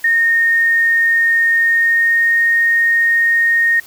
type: tone with pitch glide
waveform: sine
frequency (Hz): 1842 to 1852.7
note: A#6 to A#6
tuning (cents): -21 to -11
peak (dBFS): -10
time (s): 0.04-3.8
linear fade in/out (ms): 5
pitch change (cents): +10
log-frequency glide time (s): 1.56-2.37
effects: white hiss -41 dBFS RMS until 3.86 s